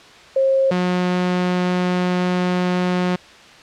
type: tone pair in turn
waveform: sine / sawtooth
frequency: 536 / 180.37 Hz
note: C5 / F#3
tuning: +42 / -44 cents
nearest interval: octave + perfect fifth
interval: 1886 cents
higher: first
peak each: -13 dBFS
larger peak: neither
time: 0.36-0.71 / 0.71-3.16 s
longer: second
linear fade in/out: 5 ms
effects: white hiss -43 dBFS RMS until 3.62 s + low-pass 4000 Hz 12 dB/octave